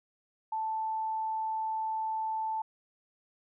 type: tone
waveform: sine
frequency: 880 Hz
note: A5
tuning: in tune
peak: -30 dBFS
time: 0.52-2.62 s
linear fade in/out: 5 ms
effects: none